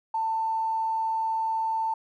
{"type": "tone with tanh clipping", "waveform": "triangle", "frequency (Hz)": 892, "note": "A5", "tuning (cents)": 23, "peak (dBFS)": -24, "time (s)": [0.14, 1.94], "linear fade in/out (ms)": 5, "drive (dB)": 3, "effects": []}